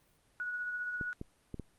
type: tone with tremolo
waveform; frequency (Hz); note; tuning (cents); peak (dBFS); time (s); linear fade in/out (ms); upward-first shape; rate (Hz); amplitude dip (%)
sine; 1464; F#6; -19; -33; 0.4-1.13; 0; triangle; 15; 40
type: clicks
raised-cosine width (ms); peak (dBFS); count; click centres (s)
3; -27; 4; 1.012 / 1.214 / 1.543 / 1.597
effects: pink hiss -69 dBFS RMS until 1.78 s + Opus 32 kbps